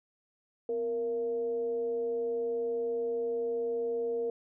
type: tone with frequency modulation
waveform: sine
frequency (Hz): 466.2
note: A#4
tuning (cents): 0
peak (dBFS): -29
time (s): 0.69-4.3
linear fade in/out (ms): 2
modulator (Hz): 214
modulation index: 0.3
effects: none